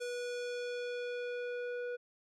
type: tone with low-pass filter sweep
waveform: square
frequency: 487.7 Hz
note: B4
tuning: 22 cents flat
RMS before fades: -39 dBFS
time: 0-1.97 s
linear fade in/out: 20 ms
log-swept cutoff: 8700 to 1500 Hz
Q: 1
effects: none